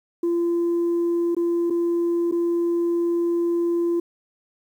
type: tone with dropouts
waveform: sine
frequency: 342.3 Hz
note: F4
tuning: 35 cents flat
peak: -17 dBFS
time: 0.23-4 s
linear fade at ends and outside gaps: 5 ms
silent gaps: 1.349-1.366 / 1.7-1.705 / 2.313-2.322 s
effects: tanh soft clip ceiling -17 dBFS + 9-bit